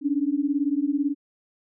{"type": "beating tone pair", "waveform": "sine", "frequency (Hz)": [277.2, 295.2], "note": ["C#4", "D4"], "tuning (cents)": [0, 9], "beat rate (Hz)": 18, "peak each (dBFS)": -24, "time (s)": [0.01, 1.15], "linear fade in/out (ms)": 50, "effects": []}